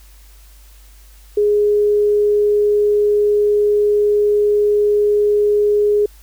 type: tone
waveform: sine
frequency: 415.3 Hz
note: G#4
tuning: in tune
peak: -11 dBFS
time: 1.37-6.06 s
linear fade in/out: 5 ms
effects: added 50 Hz sine -41 dBFS peak until 6.22 s + white hiss -50 dBFS RMS until 6.22 s